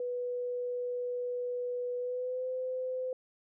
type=tone with pitch glide; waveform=sine; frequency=491.9 to 511.6 Hz; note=B4 to C5; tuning=-7 to -39 cents; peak=-32 dBFS; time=0-3.13 s; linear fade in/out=2 ms; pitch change=+68 cents; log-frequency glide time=1.98-2.47 s; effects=none